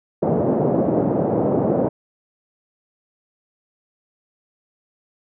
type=band-pass noise; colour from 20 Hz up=white; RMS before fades=-19 dBFS; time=0.22-1.89 s; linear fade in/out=10 ms; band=120 to 590 Hz; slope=24 dB/octave; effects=none